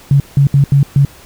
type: tone bursts at uneven times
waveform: sine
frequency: 139.8 Hz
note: C#3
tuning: 15 cents sharp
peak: -5 dBFS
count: 5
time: 0.11-0.2 / 0.37-0.47 / 0.54-0.64 / 0.72-0.83 / 0.96-1.05 s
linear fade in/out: 2 ms
effects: pink hiss -40 dBFS RMS until 1.25 s